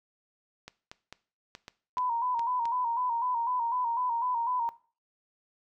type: clicks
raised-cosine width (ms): 0.2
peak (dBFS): -25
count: 8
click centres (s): 0.68 / 0.915 / 1.126 / 1.551 / 1.681 / 1.982 / 2.394 / 2.655
type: tone with vibrato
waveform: sine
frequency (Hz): 965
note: B5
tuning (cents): -40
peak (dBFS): -27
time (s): 1.97-4.69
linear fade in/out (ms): 0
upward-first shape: square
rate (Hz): 4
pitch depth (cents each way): 63
effects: noise-tail reverb RT60 0.4 s tail -19 dB re dry